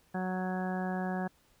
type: harmonic tone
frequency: 185 Hz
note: F#3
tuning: in tune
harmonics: 1 / 2 / 3 / 4 / 5 / 6 / 7 / 8 / 9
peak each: -33 / -41 / -43 / -38 / -46 / -50 / -52 / -50 / -43 dBFS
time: 0.14-1.28 s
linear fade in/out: 10 ms
effects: pink hiss -67 dBFS RMS until 1.6 s